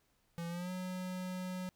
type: tone with pitch glide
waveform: square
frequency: 169.4 to 183.67 Hz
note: E3 to F#3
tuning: +48 to -12 cents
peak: -39 dBFS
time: 0.38-1.69 s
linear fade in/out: 0 ms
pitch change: +140 cents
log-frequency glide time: 0.48-0.71 s
effects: pink hiss -75 dBFS RMS until 1.75 s